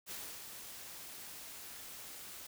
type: noise with ADSR envelope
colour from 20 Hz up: white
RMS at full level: -44 dBFS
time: 0.06-2.47 s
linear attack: 45 ms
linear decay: 300 ms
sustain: -5 dB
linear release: 8 ms
effects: none